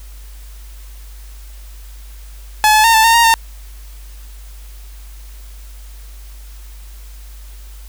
sawtooth tone with pitch steps, 855 / 861 / 914 / 883 / 915 / 933 / 910 Hz, A5 / A5 / A#5 / A5 / A#5 / A#5 / A#5, -50 / -38 / -34 / +6 / -32 / +1 / -42 cents, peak -4 dBFS, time 2.64-3.34 s, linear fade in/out 0 ms, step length 100 ms, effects added 50 Hz sine -32 dBFS peak until 7.88 s + white hiss -45 dBFS RMS until 7.88 s

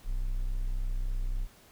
triangle tone, 31.79 Hz, C1, 49 cents flat, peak -26 dBFS, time 0.04-1.48 s, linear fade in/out 50 ms, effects pink hiss -58 dBFS RMS until 1.71 s

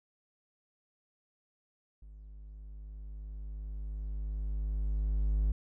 triangle tone with level ramp, 51.4 Hz, G#1, 17 cents flat, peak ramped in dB -46 to -23 dBFS, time 2.02-5.52 s, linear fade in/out 5 ms, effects none

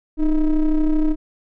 triangle ring-modulated tone, 161.4 Hz, E3, 36 cents flat, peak -9 dBFS, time 0.17-1.16 s, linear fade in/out 50 ms, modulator 145 Hz, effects none

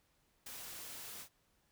white noise with ADSR envelope, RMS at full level -45 dBFS, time 0.46-1.29 s, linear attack 8 ms, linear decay 4 ms, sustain -3 dB, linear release 88 ms, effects pink hiss -75 dBFS RMS until 1.71 s

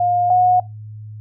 sine tone pair in turn, 710 / 727 Hz, F5 / F#5, +28 / -31 cents, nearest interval unison, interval 41 cents, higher second, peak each -14 / -10 dBFS, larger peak second, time 0-0.3 / 0.3-0.6 s, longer neither, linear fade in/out 5 ms, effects noise-tail reverb RT60 0.2 s tail -20 dB re dry + added 107 Hz sine -31 dBFS peak until 1.2 s

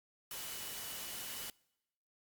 sine tone in noise, 2960 Hz, F#7, in tune, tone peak -53 dBFS, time 0.31-1.5 s, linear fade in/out 2 ms, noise white, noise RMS -44 dBFS, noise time 0.31-1.5 s, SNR -12 dB, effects noise-tail reverb RT60 0.9 s tail -25 dB re dry + Opus 48 kbps

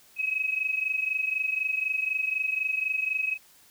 sine tone pair together, 2544 / 2568 Hz, D#7 / E7, +38 / -46 cents, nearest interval unison, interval 16 cents, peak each -27 / -30 dBFS, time 0.16-3.38 s, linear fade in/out 50 ms, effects white hiss -57 dBFS RMS until 3.7 s

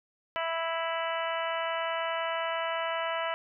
harmonic tone, 329.6 Hz, E4, in tune, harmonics 2 / 3 / 4 / 5 / 6 / 7 / 8 / 9, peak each -33 / -35 / -36 / -40 / -39 / -43 / -45 / -40 dBFS, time 0.36-3.34 s, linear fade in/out 0 ms, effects none

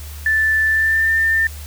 sine tone with pitch glide, 1760 to 1797 Hz, A6 to A6, 0 to +36 cents, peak -13 dBFS, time 0.26-1.47 s, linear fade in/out 2 ms, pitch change +36 cents, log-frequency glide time 0.67-1.11 s, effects added 74 Hz sine -30 dBFS peak until 1.66 s + white hiss -39 dBFS RMS until 1.66 s

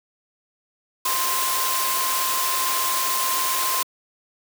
sine tone in noise, 1046.5 Hz, C6, in tune, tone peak -25 dBFS, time 1.05-3.83 s, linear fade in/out 5 ms, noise white, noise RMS -24 dBFS, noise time 1.05-3.83 s, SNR -4 dB, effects high-pass 400 Hz 12 dB/octave

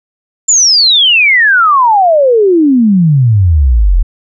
sine exponential sweep, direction down, 7300 to 38.89 Hz, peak -4 dBFS, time 0.48-4.03 s, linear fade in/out 10 ms, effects none

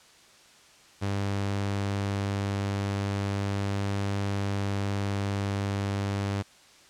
sawtooth tone, 99.7 Hz, G2, 30 cents sharp, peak -23 dBFS, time 1.01-6.43 s, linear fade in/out 20 ms, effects white hiss -55 dBFS RMS until 6.89 s + low-pass 7000 Hz 12 dB/octave

